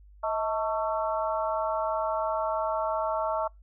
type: harmonic tone with a mistuned harmonic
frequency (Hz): 223.1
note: A3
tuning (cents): +24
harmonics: 3 / 4 / 5 / 6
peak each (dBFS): -29 / -31 / -33 / -35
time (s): 0.23-3.48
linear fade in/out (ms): 10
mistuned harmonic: 3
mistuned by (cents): -82
effects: noise-tail reverb RT60 0.2 s tail -26 dB re dry + added 50 Hz sine -50 dBFS peak until 3.62 s